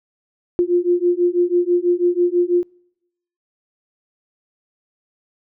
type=beating tone pair; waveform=sine; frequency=349.2 / 355.3 Hz; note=F4 / F4; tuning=0 / +30 cents; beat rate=6.1 Hz; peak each=-17 dBFS; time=0.59-2.63 s; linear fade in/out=0 ms; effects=noise-tail reverb RT60 0.8 s tail -25 dB re dry